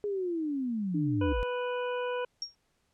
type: linear sweep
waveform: sine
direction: down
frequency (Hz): 419.3 to 40.06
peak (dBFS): -29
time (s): 0.04-1.43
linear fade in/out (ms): 0
type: tone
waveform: sine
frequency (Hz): 297.3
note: D4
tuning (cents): +21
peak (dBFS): -28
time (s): 0.94-1.33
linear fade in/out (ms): 10
type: harmonic tone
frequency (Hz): 493.9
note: B4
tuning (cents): 0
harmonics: 1 / 2 / 3 / 5 / 6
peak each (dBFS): -31 / -37 / -41 / -45 / -47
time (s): 1.21-2.25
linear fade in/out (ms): 5
type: tone with exponential decay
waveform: sine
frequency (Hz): 5570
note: F8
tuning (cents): -5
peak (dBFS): -29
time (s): 2.42-2.55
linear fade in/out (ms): 1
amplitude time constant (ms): 28
effects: pink hiss -74 dBFS RMS until 2.93 s + low-pass 10000 Hz 12 dB/octave